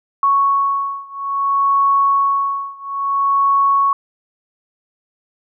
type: beating tone pair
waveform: sine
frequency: 1108.7 / 1109.29 Hz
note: C#6 / C#6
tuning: 0 / +1 cents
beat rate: 0.59 Hz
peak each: -16 / -17 dBFS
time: 0.23-3.93 s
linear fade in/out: 2 ms
effects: none